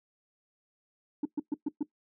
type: tone bursts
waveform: sine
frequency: 293.7 Hz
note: D4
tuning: in tune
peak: -24 dBFS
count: 5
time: 1.23-1.83 s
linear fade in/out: 5 ms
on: 24 ms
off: 120 ms
effects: noise-tail reverb RT60 0.1 s tail -18 dB re dry + tanh soft clip ceiling -26 dBFS